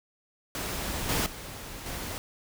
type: noise with level steps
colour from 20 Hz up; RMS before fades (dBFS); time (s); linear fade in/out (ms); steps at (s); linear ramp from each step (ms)
pink; -33 / -27 / -41 / -36; 0.55-2.18; 0; 1.09 / 1.26 / 1.86; 2
effects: none